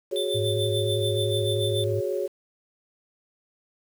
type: chord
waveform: sine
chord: F# suspended second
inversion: none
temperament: equal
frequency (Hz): 370 / 415.3 / 554.4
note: F#4 / G#4 / C#5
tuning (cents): 0 / 0 / 0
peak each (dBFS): -29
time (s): 0.11-2.28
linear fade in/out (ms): 20
type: tone with tremolo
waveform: square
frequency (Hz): 3545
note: A7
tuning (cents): +12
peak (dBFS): -28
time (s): 0.16-1.84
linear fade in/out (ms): 0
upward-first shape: sine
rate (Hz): 6.9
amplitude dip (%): 70
type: tone with vibrato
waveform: sine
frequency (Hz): 106.2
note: G#2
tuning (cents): +39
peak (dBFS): -26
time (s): 0.34-2.01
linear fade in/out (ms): 20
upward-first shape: sine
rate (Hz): 9.8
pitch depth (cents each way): 57
effects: 8-bit